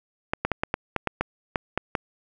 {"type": "clicks", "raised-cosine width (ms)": 0.5, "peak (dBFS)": -8, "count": 11, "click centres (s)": [0.335, 0.45, 0.517, 0.635, 0.741, 0.963, 1.073, 1.21, 1.558, 1.776, 1.952], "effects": []}